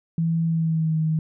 sine tone with pitch glide, 164.81 to 157.91 Hz, E3 to D#3, 0 to +26 cents, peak -19 dBFS, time 0.18-1.19 s, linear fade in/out 2 ms, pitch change -74 cents, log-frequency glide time 0.45-0.98 s, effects none

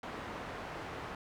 white low-pass noise, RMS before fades -43 dBFS, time 0.03-1.15 s, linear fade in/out 2 ms, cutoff 1300 Hz, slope 12 dB/octave, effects none

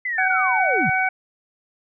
sine linear sweep, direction down, 2053 to 111.1 Hz, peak -22 dBFS, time 0.05-0.9 s, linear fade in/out 5 ms
harmonic tone, 752 Hz, F#5, 28 cents sharp, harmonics 1 / 2 / 3, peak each -22 / -22 / -22 dBFS, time 0.18-1.09 s, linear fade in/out 5 ms
effects none

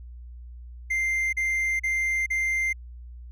triangle tone bursts, 2093 Hz, C7, in tune, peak -21 dBFS, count 4, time 0.9-2.731 s, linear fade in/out 10 ms, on 430 ms, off 37 ms, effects added 60 Hz sine -39 dBFS peak until 3.31 s

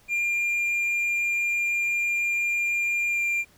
triangle tone with pitch glide, 2398 to 2384 Hz, D7 to D7, +36 to +25 cents, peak -21 dBFS, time 0.08-3.45 s, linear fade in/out 50 ms, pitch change -11 cents, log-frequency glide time 3.1-3.21 s, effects pink hiss -58 dBFS RMS until 3.57 s

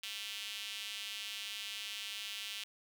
square tone with high-pass filter, 103.83 Hz, G#2, in tune, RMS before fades -43 dBFS, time 0.03-2.64 s, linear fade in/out 5 ms, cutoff 3000 Hz, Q 2.9, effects none

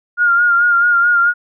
sine tone with vibrato, 1412 Hz, F6, 19 cents sharp, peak -9 dBFS, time 0.17-1.34 s, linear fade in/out 50 ms, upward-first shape sine, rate 4.6 Hz, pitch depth 37 cents each way, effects none

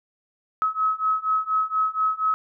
sine beating tone pair, 1281 / 1285.2 Hz, E6 / E6, -50 / -44 cents, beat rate 4.2 Hz, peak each -24 / -23 dBFS, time 0.62-2.34 s, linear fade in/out 0 ms, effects none

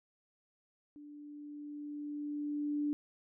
sine tone with level ramp, 293.7 Hz, D4, in tune, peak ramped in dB -49 to -30 dBFS, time 0.96-2.93 s, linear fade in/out 0 ms, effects none

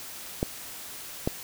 clicks, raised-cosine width 2 ms, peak -11 dBFS, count 2, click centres 0.429 / 1.275 s, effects white hiss -41 dBFS RMS until 1.43 s

